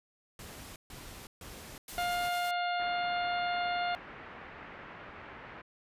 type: noise bursts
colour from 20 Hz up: pink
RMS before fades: -47 dBFS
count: 4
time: 0.39-2.29 s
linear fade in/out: 2 ms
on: 370 ms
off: 140 ms
type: noise with tremolo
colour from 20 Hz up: white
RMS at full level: -44 dBFS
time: 1.88-2.51 s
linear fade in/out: 2 ms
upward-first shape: sine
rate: 8.9 Hz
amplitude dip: 35%
type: harmonic tone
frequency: 706 Hz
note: F5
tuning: 19 cents sharp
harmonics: 1 / 2 / 3 / 4 / 5 / 6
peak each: -31 / -37 / -41 / -43 / -45 / -47 dBFS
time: 1.98-3.95 s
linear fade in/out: 0 ms
type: low-pass noise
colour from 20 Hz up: white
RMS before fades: -48 dBFS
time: 2.79-5.62 s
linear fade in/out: 10 ms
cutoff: 2100 Hz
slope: 24 dB/octave
effects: resampled to 32000 Hz